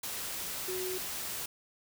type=tone in noise; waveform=sine; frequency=370 Hz; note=F#4; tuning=in tune; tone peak=-35 dBFS; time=0.68-0.98 s; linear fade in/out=5 ms; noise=white; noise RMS=-38 dBFS; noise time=0.03-1.46 s; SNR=0 dB; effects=none